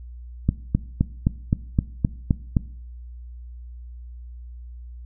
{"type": "click train", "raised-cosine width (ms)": 5, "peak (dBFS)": -5, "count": 9, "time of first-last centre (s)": [0.49, 2.568], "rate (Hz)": 3.85, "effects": ["noise-tail reverb RT60 0.6 s tail -20 dB re dry", "added 60 Hz sine -36 dBFS peak until 5.05 s"]}